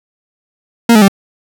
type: tone with pitch steps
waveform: 40% pulse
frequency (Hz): 233.1 / 213.8 / 196.01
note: A#3 / A3 / G3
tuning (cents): 0 / -49 / 0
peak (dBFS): -3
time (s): 0.89-1.082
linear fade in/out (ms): 5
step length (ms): 64
effects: none